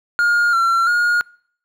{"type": "tone with pitch steps", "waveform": "triangle", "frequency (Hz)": [1420, 1360, 1430], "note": ["F6", "F6", "F6"], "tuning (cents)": [28, -46, 41], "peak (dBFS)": -11, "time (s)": [0.19, 1.21], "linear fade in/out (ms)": 0, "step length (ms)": 340, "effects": ["noise-tail reverb RT60 0.6 s tail -26 dB re dry"]}